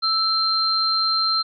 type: tone pair together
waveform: sine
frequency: 1318.5 / 4152 Hz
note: E6 / C8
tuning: 0 / -14 cents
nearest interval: octave + minor sixth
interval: 1986 cents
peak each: -23 / -19 dBFS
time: 0.02-1.43 s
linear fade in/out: 20 ms
effects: none